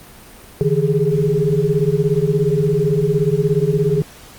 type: tone cluster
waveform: sine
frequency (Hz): 146.6 / 163.1 / 404.6 / 421.8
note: D3 / E3 / G#4 / G#4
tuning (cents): -3 / -18 / -45 / +27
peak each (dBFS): -19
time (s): 0.61-4.02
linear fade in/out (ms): 0
effects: pink hiss -41 dBFS RMS until 4.38 s + Opus 32 kbps